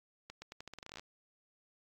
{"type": "accelerating click train", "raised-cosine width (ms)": 0.2, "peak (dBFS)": -29, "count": 16, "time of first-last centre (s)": [0.3, 0.995], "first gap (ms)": 120, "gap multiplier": 0.84, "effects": ["AAC 64 kbps"]}